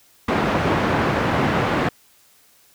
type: band-pass noise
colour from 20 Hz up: pink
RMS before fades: -20 dBFS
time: 0.28-1.89 s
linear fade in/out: 5 ms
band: 120 to 1800 Hz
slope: 12 dB/octave
effects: white hiss -55 dBFS RMS until 2.74 s